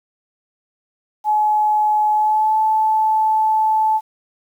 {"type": "tone with pitch glide", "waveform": "sine", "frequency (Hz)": [850, 870.9], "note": ["G#5", "A5"], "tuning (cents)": [40, -18], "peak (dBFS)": -13, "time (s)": [1.24, 4.01], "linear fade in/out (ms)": 50, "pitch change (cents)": 42, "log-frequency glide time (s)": [2.12, 2.59], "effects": ["8-bit"]}